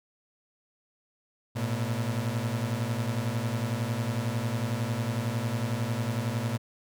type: beating tone pair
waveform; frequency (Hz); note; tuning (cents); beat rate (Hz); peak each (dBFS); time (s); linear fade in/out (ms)
30% pulse; 110.2 / 121.2; A2 / B2; +3 / -32; 11; -28; 1.55-6.58; 20
effects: none